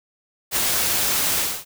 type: noise with ADSR envelope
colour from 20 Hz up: white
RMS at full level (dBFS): -19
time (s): 0.51-1.65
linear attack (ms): 58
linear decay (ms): 5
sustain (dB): -2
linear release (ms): 260
effects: none